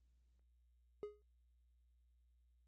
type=tone with exponential decay; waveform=triangle; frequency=416.6 Hz; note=G#4; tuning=5 cents sharp; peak=-38 dBFS; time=1.03-1.22 s; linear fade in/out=0 ms; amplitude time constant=41 ms; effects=added 60 Hz sine -70 dBFS peak until 2.67 s + Opus 32 kbps